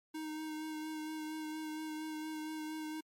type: tone with vibrato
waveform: square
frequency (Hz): 311.1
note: D#4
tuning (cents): 0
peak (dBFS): -40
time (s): 0.14-3.01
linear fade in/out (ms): 10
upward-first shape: sine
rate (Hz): 4.3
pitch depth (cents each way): 17
effects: MP3 64 kbps